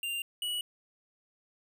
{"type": "tone pair in turn", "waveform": "square", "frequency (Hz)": [2789, 2932], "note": ["F7", "F#7"], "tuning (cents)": [-3, -16], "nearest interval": "minor second", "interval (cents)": 87, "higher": "second", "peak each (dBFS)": [-33, -32], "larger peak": "second", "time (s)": [[0.03, 0.22], [0.42, 0.61]], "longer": "neither", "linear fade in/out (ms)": 2, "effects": []}